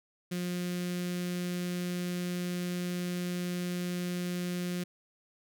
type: tone with notch filter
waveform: sawtooth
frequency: 177.8 Hz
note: F3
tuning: 31 cents sharp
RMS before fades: -34 dBFS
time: 0.31-4.84 s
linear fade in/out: 10 ms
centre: 870 Hz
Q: 0.6
effects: none